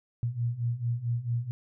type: beating tone pair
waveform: sine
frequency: 116.3 / 120.8 Hz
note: A#2 / B2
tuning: -4 / -38 cents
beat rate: 4.5 Hz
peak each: -32 / -29 dBFS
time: 0.23-1.51 s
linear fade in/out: 0 ms
effects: none

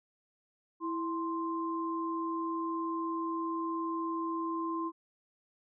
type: tone pair together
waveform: sine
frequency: 329.6 / 1046.5 Hz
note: E4 / C6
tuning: 0 / 0 cents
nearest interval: octave + minor sixth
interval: 2000 cents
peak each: -34 / -35 dBFS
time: 0.8-4.92 s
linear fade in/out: 50 ms
effects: none

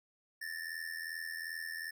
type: ring-modulated tone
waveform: square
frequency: 1784 Hz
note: A6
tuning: 23 cents sharp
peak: -37 dBFS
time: 0.41-1.91 s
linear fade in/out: 10 ms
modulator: 41.3 Hz
effects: none

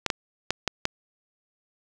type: clicks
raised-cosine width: 0.2 ms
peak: -6 dBFS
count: 5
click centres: 0.063 / 0.102 / 0.506 / 0.677 / 0.854 s
effects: none

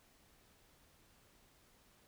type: silence
effects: pink hiss -68 dBFS RMS until 2.07 s

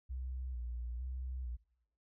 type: tone with vibrato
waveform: sine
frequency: 61.74 Hz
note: B1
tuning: in tune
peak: -38 dBFS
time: 0.09-1.57 s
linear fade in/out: 20 ms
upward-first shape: square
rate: 1.1 Hz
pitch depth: 57 cents each way
effects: noise-tail reverb RT60 0.9 s tail -23 dB re dry

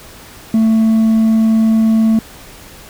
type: tone with hard clipping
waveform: sine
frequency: 222.2 Hz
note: A3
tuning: 17 cents sharp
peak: -9 dBFS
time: 0.54-2.19 s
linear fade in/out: 2 ms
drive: 2 dB
effects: pink hiss -37 dBFS RMS until 2.89 s

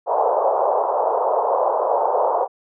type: band-pass noise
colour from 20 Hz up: pink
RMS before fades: -19 dBFS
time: 0.06-2.48 s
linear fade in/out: 50 ms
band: 470 to 1000 Hz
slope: 48 dB/octave
effects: none

